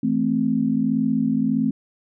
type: chord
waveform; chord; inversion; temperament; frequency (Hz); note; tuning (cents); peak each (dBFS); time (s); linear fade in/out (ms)
sine; A minor; second; equal; 164.81 / 220 / 261.6; E3 / A3 / C4; 0 / 0 / 0; -27 / -21 / -21; 0.03-1.71; 5
effects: none